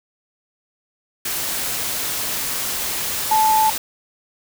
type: tone in noise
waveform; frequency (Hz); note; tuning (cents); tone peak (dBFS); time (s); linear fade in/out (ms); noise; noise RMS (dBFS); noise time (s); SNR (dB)
sine; 873; A5; -14; -13; 3.31-3.7; 5; white; -24; 1.25-3.78; +8
effects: none